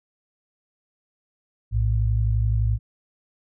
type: tone pair together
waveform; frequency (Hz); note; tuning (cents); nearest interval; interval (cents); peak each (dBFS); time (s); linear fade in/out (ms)
sine; 58.27 / 110; A#1 / A2; 0 / 0; major seventh; 1100; -21; 1.71-2.79; 50
effects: none